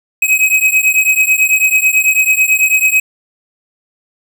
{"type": "beating tone pair", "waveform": "square", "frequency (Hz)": [2533, 2542.1], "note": ["D#7", "D#7"], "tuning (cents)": [30, 37], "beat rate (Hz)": 9.1, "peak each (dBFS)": [-13, -12], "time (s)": [0.22, 3], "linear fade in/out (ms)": 5, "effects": []}